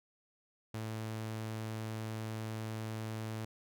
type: tone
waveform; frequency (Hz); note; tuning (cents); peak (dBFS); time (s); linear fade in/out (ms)
sawtooth; 110; A2; 0; -34; 0.74-3.45; 5
effects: none